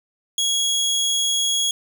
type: tone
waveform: 25% pulse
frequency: 3322 Hz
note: G#7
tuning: in tune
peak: -15 dBFS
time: 0.38-1.71 s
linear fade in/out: 2 ms
effects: none